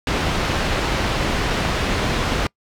pink low-pass noise, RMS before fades -21 dBFS, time 0.07-2.47 s, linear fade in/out 2 ms, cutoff 4100 Hz, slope 12 dB/octave, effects noise-tail reverb RT60 0.1 s tail -26 dB re dry

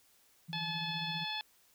sine tone with tremolo, 164.81 Hz, E3, in tune, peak -38 dBFS, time 0.48-1.25 s, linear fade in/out 20 ms, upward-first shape sine, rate 15 Hz, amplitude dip 65%
harmonic tone, 861 Hz, A5, 38 cents flat, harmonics 1 / 2 / 3 / 4 / 5 / 6, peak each -42 / -45 / -43 / -39 / -44 / -52 dBFS, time 0.53-1.41 s, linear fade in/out 0 ms
effects white hiss -67 dBFS RMS until 1.74 s

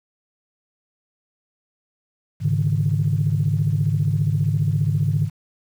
sine chord, Ab suspended fourth, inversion none, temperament equal with one note detuned, 103.83 / 140.69 / 155.56 Hz, Ab2 / Db3 / Eb3, 0 / +26 / 0 cents, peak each -21 dBFS, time 2.4-5.3 s, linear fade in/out 50 ms, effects tanh soft clip ceiling -9 dBFS + 8-bit

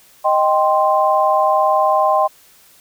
sine chord, C minor, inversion first, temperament equal, 622.3 / 784 / 1046.5 Hz, Eb5 / G5 / C6, 0 / 0 / 0 cents, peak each -16 dBFS, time 0.24-2.28 s, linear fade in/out 20 ms, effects white hiss -49 dBFS RMS until 2.8 s

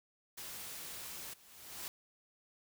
white noise, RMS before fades -46 dBFS, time 0.37-1.34 s, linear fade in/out 10 ms
white noise with exponential growth, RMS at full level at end -42 dBFS, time 0.96-1.88 s, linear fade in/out 1 ms, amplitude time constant 200 ms
effects none

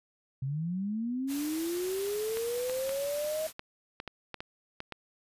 sine linear sweep, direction up, 128.1 to 636 Hz, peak -30 dBFS, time 0.42-3.47 s, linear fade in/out 5 ms
white noise, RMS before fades -41 dBFS, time 1.27-3.53 s, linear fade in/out 50 ms
clicks, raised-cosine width 0.3 ms, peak -22 dBFS, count 10, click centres 2.371 / 2.697 / 2.893 / 3.594 / 4.001 / 4.077 / 4.343 / 4.405 / 4.804 / 4.923 s
effects resampled to 32000 Hz

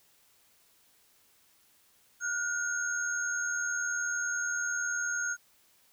sine tone cluster, 1431 / 1511 / 6510 Hz, F6 / F#6 / G#8, +42 / +36 / -36 cents, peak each -32 / -36 / -35 dBFS, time 2.2-5.37 s, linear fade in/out 50 ms, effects white hiss -65 dBFS RMS until 5.92 s

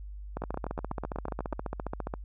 two click trains, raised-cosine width 1 ms, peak -19 / -20 dBFS, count 27 / 10, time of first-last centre 0.37-2.139 / 0.42-1.53 s, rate 14.7 / 8.11 Hz, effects added 50 Hz sine -39 dBFS peak until 2.24 s

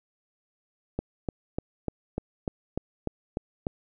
click train, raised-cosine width 2 ms, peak -15 dBFS, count 10, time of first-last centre 0.99-3.669 s, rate 3.36 Hz, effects none

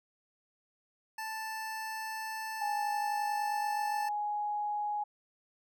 25% pulse tone, 880 Hz, A5, in tune, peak -33 dBFS, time 1.18-4.09 s, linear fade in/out 5 ms
sine tone with pitch glide, 828 to 833.3 Hz, G#5 to G#5, -5 to +6 cents, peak -31 dBFS, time 2.61-5.04 s, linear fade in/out 10 ms, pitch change +11 cents, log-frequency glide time 3.01-3.8 s
effects none

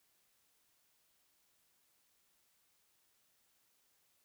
silence, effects white hiss -75 dBFS RMS until 4.24 s

